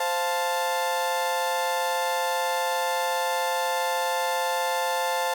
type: chord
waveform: 35% pulse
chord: F major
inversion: second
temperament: equal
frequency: 523.3 / 698.5 / 880 Hz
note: C5 / F5 / A5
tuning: 0 / 0 / 0 cents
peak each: -27 / -29 / -25 dBFS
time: 0-5.34 s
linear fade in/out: 5 ms
effects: none